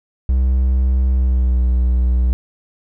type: tone with pitch glide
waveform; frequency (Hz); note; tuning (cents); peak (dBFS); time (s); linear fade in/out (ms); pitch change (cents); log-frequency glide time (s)
triangle; 64.3 to 61.79; C2 to B1; -30 to +2; -10; 0.29-2.33; 0; -68; 1.12-1.62
effects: none